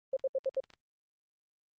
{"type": "tone bursts", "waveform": "sine", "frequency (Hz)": 532, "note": "C5", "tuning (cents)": 29, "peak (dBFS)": -27, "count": 5, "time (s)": [0.13, 0.603], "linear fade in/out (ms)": 5, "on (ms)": 37, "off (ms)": 72}
{"type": "clicks", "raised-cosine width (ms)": 0.2, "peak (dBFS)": -36, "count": 6, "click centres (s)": [0.195, 0.446, 0.546, 0.64, 0.703, 0.737]}
{"effects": ["Opus 24 kbps"]}